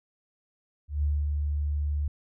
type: tone with ADSR envelope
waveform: sine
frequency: 73.42 Hz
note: D2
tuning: in tune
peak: -22 dBFS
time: 0.88-2.08 s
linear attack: 150 ms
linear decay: 230 ms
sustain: -3 dB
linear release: 4 ms
effects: none